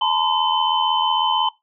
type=tone cluster; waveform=sine; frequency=867 / 943 / 1029 / 3054 Hz; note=A5 / A#5 / C6 / G7; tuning=-26 / +20 / -29 / -46 cents; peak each=-22 dBFS; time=0.01-1.49 s; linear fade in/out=5 ms; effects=noise-tail reverb RT60 0.2 s tail -21 dB re dry